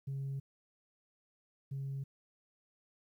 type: tone pair in turn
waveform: sine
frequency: 136.9 / 136.9 Hz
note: C#3 / C#3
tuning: -21 / -21 cents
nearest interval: unison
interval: 0 cents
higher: neither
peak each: -34 / -35 dBFS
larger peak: first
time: 0.07-0.4 / 1.71-2.04 s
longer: neither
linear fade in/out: 10 ms
effects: tanh soft clip ceiling -34 dBFS + 12-bit